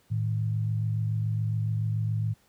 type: tone pair together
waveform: sine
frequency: 109.8 / 156.9 Hz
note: A2 / D#3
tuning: -3 / +15 cents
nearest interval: tritone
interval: 618 cents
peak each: -25 / -33 dBFS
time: 0.1-2.34 s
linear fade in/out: 20 ms
effects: pink hiss -64 dBFS RMS until 2.48 s + high-pass 60 Hz 12 dB/octave